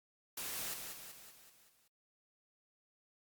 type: noise with echo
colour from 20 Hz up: white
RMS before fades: -42 dBFS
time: 0.37-0.74 s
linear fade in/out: 5 ms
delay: 190 ms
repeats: 6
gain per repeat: -5 dB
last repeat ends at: 1.88 s
effects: Opus 48 kbps